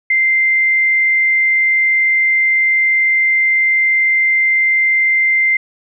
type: tone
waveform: sine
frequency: 2087 Hz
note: C7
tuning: 5 cents flat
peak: -10 dBFS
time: 0.1-5.57 s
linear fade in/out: 5 ms
effects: none